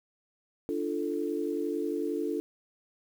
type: chord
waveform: sine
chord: D minor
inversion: none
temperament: equal with one note detuned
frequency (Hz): 293.7 / 344.8 / 440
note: D4 / F4 / A4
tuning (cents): 0 / -22 / 0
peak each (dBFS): -33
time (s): 0.69-2.4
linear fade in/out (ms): 0
effects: 9-bit